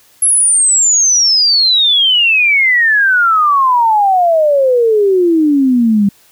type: exponential sweep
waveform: sine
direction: down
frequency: 11175 to 196 Hz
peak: -7 dBFS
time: 0.22-6.09 s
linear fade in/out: 5 ms
effects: white hiss -48 dBFS RMS until 6.31 s